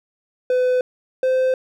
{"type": "tone pair in turn", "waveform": "triangle", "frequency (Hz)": [504, 517], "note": ["B4", "C5"], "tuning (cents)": [35, -21], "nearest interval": "unison", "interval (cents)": 44, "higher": "second", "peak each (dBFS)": -13, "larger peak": "neither", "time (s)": [[0.5, 0.81], [1.23, 1.54]], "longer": "neither", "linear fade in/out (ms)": 2, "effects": []}